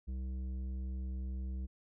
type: tone with tanh clipping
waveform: triangle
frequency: 64.4 Hz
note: C2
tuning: 27 cents flat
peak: -38 dBFS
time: 0.07-1.67 s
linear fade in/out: 20 ms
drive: 14 dB
effects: none